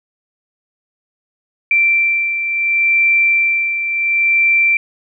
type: beating tone pair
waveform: sine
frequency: 2349 / 2349.71 Hz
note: D7 / D7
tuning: 0 / 0 cents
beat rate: 0.71 Hz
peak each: -12 / -20 dBFS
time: 1.71-4.77 s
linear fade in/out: 2 ms
effects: none